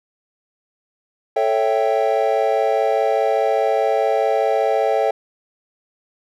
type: chord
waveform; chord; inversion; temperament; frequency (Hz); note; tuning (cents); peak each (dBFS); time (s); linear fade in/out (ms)
triangle; A dominant seventh; none; equal; 440 / 554.4 / 659.3 / 784; A4 / C#5 / E5 / G5; 0 / 0 / 0 / 0; -19; 1.36-5.11; 5
effects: none